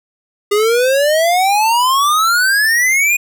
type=exponential sweep; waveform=square; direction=up; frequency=403.9 to 2489 Hz; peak=-11 dBFS; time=0.51-3.17 s; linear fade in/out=10 ms; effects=none